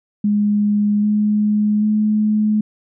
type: tone with pitch steps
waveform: sine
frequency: 207.2 / 210.1 / 213 Hz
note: G#3 / G#3 / G#3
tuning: -4 / +20 / +44 cents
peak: -13 dBFS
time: 0.24-2.61 s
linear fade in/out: 5 ms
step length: 790 ms
effects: none